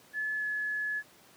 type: tone with pitch glide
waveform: sine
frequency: 1721 to 1706.2 Hz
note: A6 to G#6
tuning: -39 to +46 cents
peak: -30 dBFS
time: 0.13-1.03 s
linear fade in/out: 50 ms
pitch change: -15 cents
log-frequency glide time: 0.36-0.44 s
effects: pink hiss -58 dBFS RMS until 1.36 s + high-pass 150 Hz 12 dB/octave